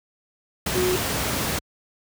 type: tone in noise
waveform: sine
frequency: 365.2 Hz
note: F#4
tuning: 23 cents flat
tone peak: -20 dBFS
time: 0.75-0.96 s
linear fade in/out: 5 ms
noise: pink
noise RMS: -25 dBFS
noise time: 0.66-1.59 s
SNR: +2 dB
effects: high-pass 60 Hz 12 dB/octave